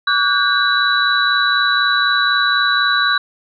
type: tone cluster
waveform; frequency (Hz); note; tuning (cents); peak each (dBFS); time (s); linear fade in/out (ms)
sine; 1144 / 1464 / 1588 / 3931; D6 / F#6 / G6 / B7; -46 / -19 / +22 / -9; -18; 0.07-3.18; 5
effects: none